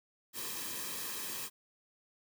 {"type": "noise with comb filter", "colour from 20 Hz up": "white", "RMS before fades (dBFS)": -40, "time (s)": [0.33, 1.5], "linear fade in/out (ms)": 50, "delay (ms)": 1.4, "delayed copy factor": -0.65, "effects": []}